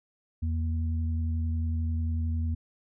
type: tone pair together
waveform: sine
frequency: 82.41 / 236.1 Hz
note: E2 / A#3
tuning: 0 / +22 cents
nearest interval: octave + tritone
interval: 1822 cents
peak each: -26 / -37 dBFS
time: 0.42-2.55 s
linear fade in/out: 10 ms
effects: none